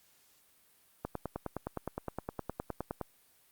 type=click train; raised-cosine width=1 ms; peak=-21 dBFS; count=20; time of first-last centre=1.05-3.013 s; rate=9.68 Hz; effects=white hiss -66 dBFS RMS until 3.51 s + Opus 48 kbps